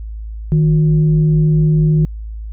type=tone with frequency modulation; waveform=sine; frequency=155.56 Hz; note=D#3; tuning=in tune; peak=-9 dBFS; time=0.52-2.05 s; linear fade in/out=0 ms; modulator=205 Hz; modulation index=0.3; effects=added 54 Hz sine -24 dBFS peak until 2.52 s